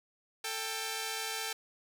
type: tone pair together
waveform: 5% pulse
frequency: 443.2 / 792 Hz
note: A4 / G5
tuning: +13 / +18 cents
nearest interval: minor seventh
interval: 1005 cents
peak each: -26 dBFS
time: 0.44-1.53 s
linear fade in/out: 5 ms
effects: none